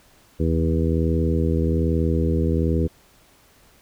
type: harmonic tone with a mistuned harmonic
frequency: 81.2 Hz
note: E2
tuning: 26 cents flat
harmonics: 1 / 2 / 3 / 4 / 5 / 6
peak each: -21 / -24 / -26 / -27 / -28 / -29 dBFS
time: 0.39-2.88 s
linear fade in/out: 20 ms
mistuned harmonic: 1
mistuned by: -39 cents
effects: pink hiss -55 dBFS RMS until 3.81 s